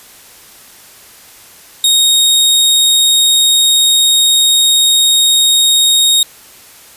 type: tone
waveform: sawtooth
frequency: 3737 Hz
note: A#7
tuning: 4 cents sharp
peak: -4 dBFS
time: 1.84-6.23 s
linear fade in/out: 2 ms
effects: white hiss -39 dBFS RMS until 6.96 s + resampled to 32000 Hz